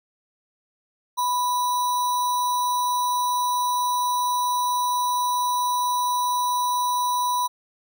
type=tone with sample-and-hold; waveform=sine; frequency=987.8 Hz; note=B5; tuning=in tune; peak=-20 dBFS; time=1.17-7.48 s; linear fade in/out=20 ms; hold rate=4900 Hz; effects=none